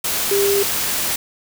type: tone in noise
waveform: sine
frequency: 399.5 Hz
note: G4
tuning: 33 cents sharp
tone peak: -15 dBFS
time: 0.31-0.63 s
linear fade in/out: 5 ms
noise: white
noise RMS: -21 dBFS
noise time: 0.04-1.16 s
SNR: +3 dB
effects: none